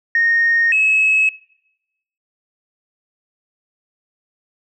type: tone pair in turn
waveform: sine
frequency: 1851 / 2578 Hz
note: A#6 / E7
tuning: -13 / -39 cents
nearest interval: tritone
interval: 574 cents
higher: second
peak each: -11 dBFS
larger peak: neither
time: 0.15-0.72 / 0.72-1.29 s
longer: neither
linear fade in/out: 2 ms
effects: noise-tail reverb RT60 0.9 s tail -23 dB re dry + tanh soft clip ceiling -7 dBFS